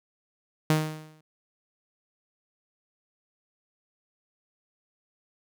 sawtooth tone with exponential decay, 155.56 Hz, D#3, in tune, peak -14 dBFS, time 0.7-1.21 s, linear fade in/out 2 ms, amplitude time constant 110 ms, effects none

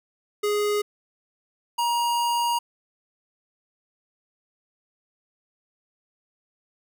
square tone pair in turn, 415.3 / 947.5 Hz, G#4 / A#5, 0 / +28 cents, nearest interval octave + major second, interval 1428 cents, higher second, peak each -22 dBFS, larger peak neither, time 0.43-0.82 / 1.78-2.59 s, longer second, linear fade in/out 10 ms, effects none

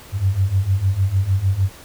sine beating tone pair, 92.5 / 99.1 Hz, F#2 / G2, 0 / +19 cents, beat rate 6.6 Hz, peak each -20 / -17 dBFS, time 0.12-1.7 s, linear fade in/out 50 ms, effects pink hiss -42 dBFS RMS until 1.84 s

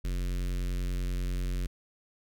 square tone with notch filter, 45.11 Hz, F#1, 43 cents flat, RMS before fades -31 dBFS, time 0.04-1.67 s, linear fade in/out 10 ms, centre 830 Hz, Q 0.56, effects none

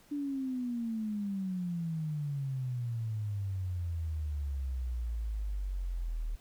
sine exponential sweep, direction down, 293.7 to 37.96 Hz, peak -32 dBFS, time 0.11-6.36 s, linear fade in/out 10 ms, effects pink hiss -62 dBFS RMS until 6.4 s

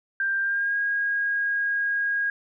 sine tone with pitch glide, 1585 to 1635.2 Hz, G6 to G#6, +19 to -27 cents, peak -22 dBFS, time 0.2-2.3 s, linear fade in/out 2 ms, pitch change +54 cents, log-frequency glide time 0.41-0.76 s, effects none

